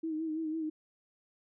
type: tone with vibrato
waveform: sine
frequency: 316.9 Hz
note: D#4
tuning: 32 cents sharp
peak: -32 dBFS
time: 0.03-0.7 s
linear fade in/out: 10 ms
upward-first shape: sine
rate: 6 Hz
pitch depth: 49 cents each way
effects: none